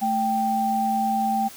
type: tone pair together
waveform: sine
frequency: 220 / 784 Hz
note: A3 / G5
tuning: 0 / 0 cents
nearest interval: octave + minor seventh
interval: 2200 cents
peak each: -26 / -21 dBFS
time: 0.01-1.49 s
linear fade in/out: 20 ms
effects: white hiss -43 dBFS RMS until 1.56 s